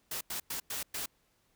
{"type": "noise bursts at uneven times", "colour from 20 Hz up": "white", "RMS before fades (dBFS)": -37, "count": 5, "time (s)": [[0.11, 0.21], [0.3, 0.4], [0.5, 0.6], [0.7, 0.83], [0.94, 1.06]], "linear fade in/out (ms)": 5, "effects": ["pink hiss -72 dBFS RMS until 1.55 s"]}